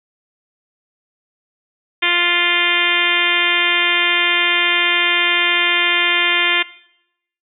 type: harmonic tone with a mistuned harmonic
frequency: 349.2 Hz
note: F4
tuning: in tune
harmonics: 1 / 2 / 3 / 4 / 5 / 6 / 7 / 8 / 9 / 10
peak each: -27 / -30 / -25 / -26 / -21 / -19 / -19 / -24 / -21 / -24 dBFS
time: 2.02-6.63 s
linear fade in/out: 10 ms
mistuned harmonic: 10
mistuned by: +33 cents
effects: noise-tail reverb RT60 0.8 s tail -20 dB re dry